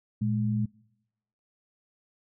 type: tone pair together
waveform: sine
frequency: 116 / 210 Hz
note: A#2 / G#3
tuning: -8 / +19 cents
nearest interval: minor seventh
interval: 1027 cents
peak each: -27 / -27 dBFS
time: 0.21-0.66 s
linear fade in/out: 10 ms
effects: noise-tail reverb RT60 0.9 s tail -25 dB re dry